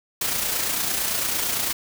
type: noise with amplitude modulation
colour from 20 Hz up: white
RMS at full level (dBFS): -23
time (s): 0.21-1.73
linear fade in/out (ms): 5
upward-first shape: sine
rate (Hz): 28.9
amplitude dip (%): 40
effects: none